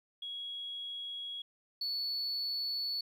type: tone pair in turn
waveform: sine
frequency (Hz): 3322 / 4434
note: G#7 / C#8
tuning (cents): 0 / 0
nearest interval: perfect fourth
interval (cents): 500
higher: second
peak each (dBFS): -38 / -31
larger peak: second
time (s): 0.22-1.42 / 1.81-3.01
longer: neither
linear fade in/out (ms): 5
effects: tanh soft clip ceiling -31 dBFS + 12-bit